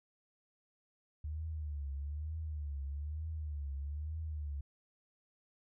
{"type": "tone with vibrato", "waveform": "sine", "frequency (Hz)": 74.3, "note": "D2", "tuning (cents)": 21, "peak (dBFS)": -37, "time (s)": [1.24, 4.61], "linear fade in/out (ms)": 5, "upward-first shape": "triangle", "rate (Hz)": 1.1, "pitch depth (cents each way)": 140, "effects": []}